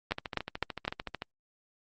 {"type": "two click trains", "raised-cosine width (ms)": 0.3, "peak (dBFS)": [-12, -19], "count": [4, 16], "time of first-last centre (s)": [[0.12, 0.879], [0.11, 1.221]], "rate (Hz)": [3.95, 13.5], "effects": ["Opus 48 kbps"]}